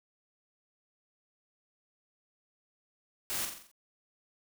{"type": "noise with echo", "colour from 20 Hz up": "white", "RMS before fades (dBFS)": -35, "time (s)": [3.3, 3.45], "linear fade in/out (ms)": 0, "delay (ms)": 44, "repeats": 6, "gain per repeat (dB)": -5, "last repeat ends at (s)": 3.714, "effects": []}